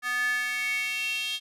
square tone with high-pass filter sweep, 246.9 Hz, B3, in tune, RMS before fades -29 dBFS, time 0.02-1.4 s, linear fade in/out 50 ms, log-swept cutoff 1500 to 3200 Hz, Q 7.1, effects resampled to 32000 Hz

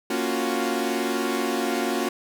sawtooth chord, Gb major seventh, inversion first, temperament equal, 233.1 / 277.2 / 349.2 / 370 Hz, Bb3 / Db4 / F4 / Gb4, 0 / 0 / 0 / 0 cents, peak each -25 dBFS, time 0.1-2.09 s, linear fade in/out 5 ms, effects none

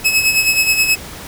sawtooth tone with tremolo, 2578 Hz, E7, 39 cents flat, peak -6 dBFS, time 0.04-0.96 s, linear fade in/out 20 ms, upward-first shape sine, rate 9.4 Hz, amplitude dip 60%, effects pink hiss -32 dBFS RMS until 1.27 s

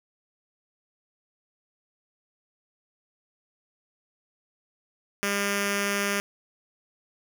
5% pulse tone with notch filter, 201.3 Hz, G3, 46 cents sharp, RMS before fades -27 dBFS, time 5.23-6.2 s, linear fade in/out 0 ms, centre 860 Hz, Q 1.5, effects none

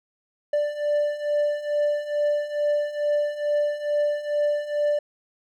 triangle beating tone pair, 587.3 / 589.6 Hz, D5 / D5, 0 / +7 cents, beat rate 2.3 Hz, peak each -25 / -21 dBFS, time 0.53-4.99 s, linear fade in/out 5 ms, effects none

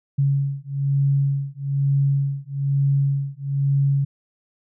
sine beating tone pair, 138.59 / 139.69 Hz, C#3 / C#3, 0 / +14 cents, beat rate 1.1 Hz, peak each -21 / -21 dBFS, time 0.18-4.05 s, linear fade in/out 10 ms, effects none

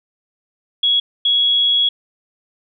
sine tone bursts at uneven times, 3339 Hz, G#7, 9 cents sharp, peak -12 dBFS, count 2, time 0.83-1 / 1.25-1.89 s, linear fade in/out 5 ms, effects none

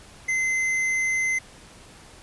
sine tone with hard clipping, 2060 Hz, C7, 28 cents flat, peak -23 dBFS, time 0.28-1.39 s, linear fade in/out 10 ms, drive 8 dB, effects pink hiss -48 dBFS RMS until 2.22 s + resampled to 24000 Hz

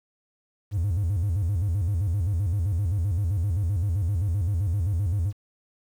triangle tone with vibrato, 92.5 Hz, F#2, in tune, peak -19 dBFS, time 0.71-5.33 s, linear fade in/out 50 ms, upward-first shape square, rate 7.7 Hz, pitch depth 180 cents each way, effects tanh soft clip ceiling -17 dBFS + 9-bit

